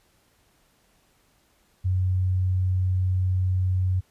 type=tone; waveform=sine; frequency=92.5 Hz; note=F#2; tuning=in tune; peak=-20 dBFS; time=1.84-4.01 s; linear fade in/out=20 ms; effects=pink hiss -64 dBFS RMS until 4.1 s + resampled to 32000 Hz